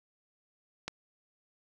click, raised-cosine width 0.2 ms, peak -18 dBFS, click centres 0.88 s, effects none

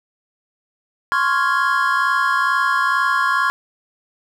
triangle chord, Db major seventh, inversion third, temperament equal, 1046.5 / 1108.7 / 1396.9 / 1661.2 Hz, C6 / Db6 / F6 / Ab6, 0 / 0 / 0 / 0 cents, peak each -19 dBFS, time 1.12-3.5 s, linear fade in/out 0 ms, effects none

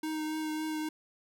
square tone with vibrato, 311.1 Hz, D#4, in tune, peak -33 dBFS, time 0.03-0.89 s, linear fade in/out 5 ms, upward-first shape triangle, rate 3.6 Hz, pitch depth 17 cents each way, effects none

